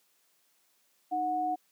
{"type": "tone pair together", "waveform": "sine", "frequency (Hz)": [309.8, 734], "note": ["D#4", "F#5"], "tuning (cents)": [-7, -14], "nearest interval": "octave + minor third", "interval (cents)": 1493, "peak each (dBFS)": [-36, -28], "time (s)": [1.11, 1.56], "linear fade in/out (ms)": 20, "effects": ["white hiss -70 dBFS RMS until 1.71 s", "high-pass 200 Hz 12 dB/octave"]}